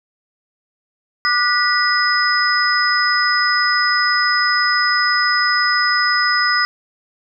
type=tone cluster; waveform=sine; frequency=1188 / 1462 / 1952 / 5050 Hz; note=D6 / F#6 / B6 / D#8; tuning=+20 / -21 / -21 / +25 cents; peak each=-19 dBFS; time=1.25-6.65 s; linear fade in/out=0 ms; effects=none